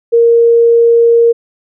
sine tone, 466.2 Hz, A#4, in tune, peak -4 dBFS, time 0.12-1.33 s, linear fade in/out 20 ms, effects none

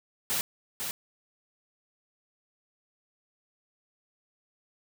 white noise with echo, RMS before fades -29 dBFS, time 0.3-0.41 s, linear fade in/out 0 ms, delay 500 ms, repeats 1, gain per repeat -5 dB, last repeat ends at 0.91 s, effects none

